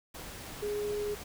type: tone in noise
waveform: sine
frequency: 415.3 Hz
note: G#4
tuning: in tune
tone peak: -31 dBFS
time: 0.62-1.15 s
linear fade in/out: 10 ms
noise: pink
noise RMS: -44 dBFS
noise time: 0.14-1.24 s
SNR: +10 dB
effects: none